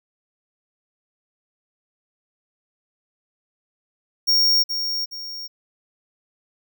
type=tone with echo; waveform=square; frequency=5550 Hz; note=F8; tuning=12 cents flat; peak=-15 dBFS; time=4.27-4.64 s; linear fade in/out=20 ms; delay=420 ms; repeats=2; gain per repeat=-8 dB; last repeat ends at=5.48 s; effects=none